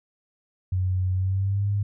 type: tone with pitch glide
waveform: sine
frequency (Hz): 92.5 to 101.46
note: F#2 to G#2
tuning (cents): 0 to -40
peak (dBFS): -21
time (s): 0.72-1.83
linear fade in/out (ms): 5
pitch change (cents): +160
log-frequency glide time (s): 1.13-1.68
effects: none